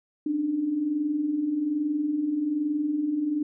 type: tone pair together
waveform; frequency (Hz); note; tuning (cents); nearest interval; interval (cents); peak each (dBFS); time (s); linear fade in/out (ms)
sine; 278.3 / 299.5; C#4 / D4; +7 / +34; minor second; 127; -33 / -24; 0.26-3.43; 5
effects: none